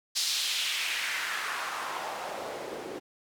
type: noise with band-pass filter sweep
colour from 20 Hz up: white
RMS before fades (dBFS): -33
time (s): 0.15-3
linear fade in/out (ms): 20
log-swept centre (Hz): 4800 to 350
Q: 1.9
effects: none